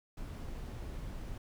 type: noise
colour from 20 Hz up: brown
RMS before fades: -42 dBFS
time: 0.17-1.38 s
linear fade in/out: 5 ms
effects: none